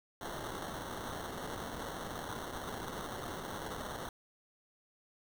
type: noise with sample-and-hold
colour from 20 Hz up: blue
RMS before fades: -42 dBFS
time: 0.21-4.09 s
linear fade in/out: 2 ms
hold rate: 2450 Hz
effects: none